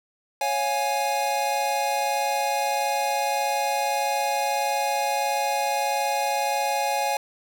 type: chord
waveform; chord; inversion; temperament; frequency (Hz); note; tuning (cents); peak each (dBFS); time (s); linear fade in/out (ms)
square; Db major; none; equal with one note detuned; 554.4 / 709 / 830.6; Db5 / F5 / Ab5; 0 / +26 / 0; -30 / -30 / -25; 0.41-7.17; 2
effects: none